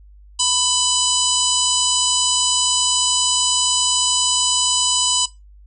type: harmonic tone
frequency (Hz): 997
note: B5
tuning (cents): +16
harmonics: 1 / 3 / 4 / 5 / 6 / 7 / 8 / 9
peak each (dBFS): -27 / -21 / -26 / -22 / -27 / -23 / -22 / -27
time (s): 0.39-5.26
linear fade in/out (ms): 10
effects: noise-tail reverb RT60 0.2 s tail -18 dB re dry + added 50 Hz sine -42 dBFS peak until 5.66 s